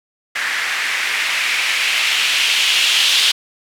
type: noise with low-pass filter sweep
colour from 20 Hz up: violet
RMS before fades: -17 dBFS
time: 0.35-3.32 s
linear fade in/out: 10 ms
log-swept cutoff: 1800 to 3300 Hz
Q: 2.5
effects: none